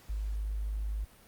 sine tone, 51.91 Hz, G#1, in tune, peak -31 dBFS, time 0.09-1.05 s, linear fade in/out 10 ms, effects pink hiss -58 dBFS RMS until 1.27 s + Opus 48 kbps

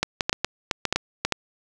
clicks, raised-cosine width 0.2 ms, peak -4 dBFS, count 11, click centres 0.03 / 0.208 / 0.295 / 0.329 / 0.446 / 0.712 / 0.853 / 0.926 / 0.96 / 1.25 / 1.323 s, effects none

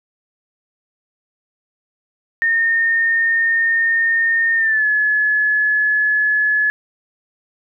sine tone with pitch glide, 1830 to 1707.5 Hz, A#6 to G#6, -32 to +48 cents, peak -13 dBFS, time 2.42-6.7 s, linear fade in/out 0 ms, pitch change -120 cents, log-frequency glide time 4.56-4.86 s, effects none

